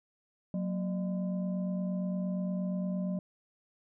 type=tone with frequency modulation; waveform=sine; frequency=184.7 Hz; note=F#3; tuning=3 cents flat; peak=-30 dBFS; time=0.54-3.19 s; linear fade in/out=2 ms; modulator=418 Hz; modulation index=0.55; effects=none